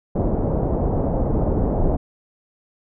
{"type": "low-pass noise", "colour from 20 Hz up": "pink", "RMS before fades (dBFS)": -20, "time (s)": [0.15, 1.97], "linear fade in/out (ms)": 10, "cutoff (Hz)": 710, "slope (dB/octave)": 24, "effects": []}